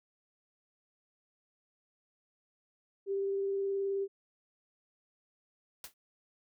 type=tone with vibrato; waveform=sine; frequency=393.6 Hz; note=G4; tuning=7 cents sharp; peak=-30 dBFS; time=3.06-4.08 s; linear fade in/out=50 ms; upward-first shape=square; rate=19 Hz; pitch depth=9 cents each way
type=noise with exponential decay; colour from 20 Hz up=white; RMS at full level=-40 dBFS; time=5.84-5.94 s; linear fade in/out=2 ms; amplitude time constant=21 ms
effects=none